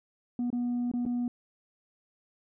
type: tone with dropouts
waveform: sine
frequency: 243 Hz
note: B3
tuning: 28 cents flat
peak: -25 dBFS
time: 0.39-1.28 s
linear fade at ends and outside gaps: 2 ms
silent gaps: 0.503-0.528 / 0.915-0.937 / 1.053-1.062 s
effects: tanh soft clip ceiling -26 dBFS